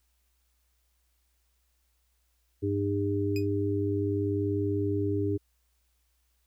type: harmonic tone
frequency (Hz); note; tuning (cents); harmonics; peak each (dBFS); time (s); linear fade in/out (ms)
100.6; G2; +45; 1 / 3 / 4; -30 / -30 / -30; 2.62-5.38; 20
type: tone with exponential decay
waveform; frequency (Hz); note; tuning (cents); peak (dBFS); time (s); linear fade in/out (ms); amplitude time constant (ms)
25% pulse; 2490; D#7; +1; -30; 3.36-3.47; 1; 23
effects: added 60 Hz sine -70 dBFS peak until 6.46 s + white hiss -75 dBFS RMS until 6.46 s